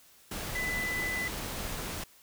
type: tone in noise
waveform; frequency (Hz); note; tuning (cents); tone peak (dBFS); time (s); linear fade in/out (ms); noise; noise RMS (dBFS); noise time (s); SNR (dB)
sine; 2000; B6; +21; -31; 0.55-1.28; 5; pink; -37; 0.31-2.04; +3
effects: white hiss -59 dBFS RMS until 2.22 s